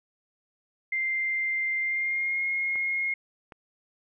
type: tone with pitch glide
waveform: sine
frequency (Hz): 2093 to 2149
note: C7 to C7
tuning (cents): 0 to +46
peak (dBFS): -25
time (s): 0.92-3.14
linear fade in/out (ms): 5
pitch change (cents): +46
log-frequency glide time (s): 1.8-2.44
type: clicks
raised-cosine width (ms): 0.5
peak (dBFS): -29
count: 2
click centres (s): 2.757 / 3.522
effects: none